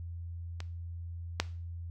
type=clicks; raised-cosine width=0.2 ms; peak=-23 / -9 dBFS; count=2; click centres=0.604 / 1.4 s; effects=noise-tail reverb RT60 0.4 s tail -18 dB re dry + added 85 Hz sine -38 dBFS peak until 1.9 s